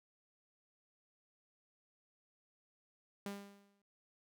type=tone with exponential decay; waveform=sawtooth; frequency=200.5 Hz; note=G3; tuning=39 cents sharp; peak=-35 dBFS; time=3.26-3.82 s; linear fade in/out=2 ms; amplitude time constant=120 ms; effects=none